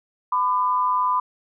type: tone pair together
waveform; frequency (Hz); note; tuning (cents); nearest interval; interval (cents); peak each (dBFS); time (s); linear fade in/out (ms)
sine; 1004 / 1201.2; B5 / D6; +28 / +39; minor third; 311; -19 / -24; 0.32-1.2; 5
effects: none